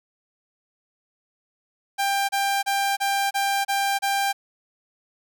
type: tone bursts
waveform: sawtooth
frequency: 793 Hz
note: G5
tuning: 20 cents sharp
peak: -17 dBFS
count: 7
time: 1.98-4.33 s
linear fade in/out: 20 ms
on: 310 ms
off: 30 ms
effects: none